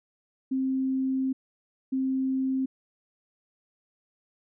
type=tone bursts at uneven times; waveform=sine; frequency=263.8 Hz; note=C4; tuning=14 cents sharp; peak=-24 dBFS; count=2; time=0.51-1.33 / 1.92-2.66 s; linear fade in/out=10 ms; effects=none